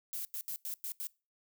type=noise bursts at uneven times; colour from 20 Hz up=violet; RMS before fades=-39 dBFS; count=6; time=0.13-0.25 / 0.34-0.41 / 0.48-0.56 / 0.65-0.74 / 0.84-0.92 / 1-1.07 s; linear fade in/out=0 ms; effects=noise-tail reverb RT60 0.3 s tail -23 dB re dry